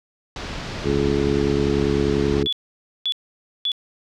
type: low-pass noise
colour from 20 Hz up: pink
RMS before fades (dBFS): -31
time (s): 0.36-2.43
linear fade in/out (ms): 2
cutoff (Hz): 5400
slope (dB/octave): 24
type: harmonic tone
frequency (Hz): 70.2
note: C#2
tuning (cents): +22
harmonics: 1 / 2 / 3 / 4 / 5 / 6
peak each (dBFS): -27 / -26 / -26 / -25 / -24 / -22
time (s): 0.83-2.48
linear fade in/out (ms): 50
type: tone bursts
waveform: sine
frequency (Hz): 3429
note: A7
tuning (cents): -45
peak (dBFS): -19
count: 3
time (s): 2.46-3.718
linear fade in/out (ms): 0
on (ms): 66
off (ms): 530
effects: none